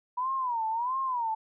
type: tone with vibrato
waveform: sine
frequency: 970 Hz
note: B5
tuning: 31 cents flat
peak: -27 dBFS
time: 0.17-1.35 s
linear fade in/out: 10 ms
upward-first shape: sine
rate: 1.5 Hz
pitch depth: 170 cents each way
effects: none